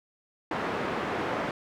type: band-pass noise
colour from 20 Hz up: pink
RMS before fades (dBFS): -31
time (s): 0.51-1.51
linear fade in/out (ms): 2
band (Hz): 230 to 1700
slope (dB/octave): 12
effects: none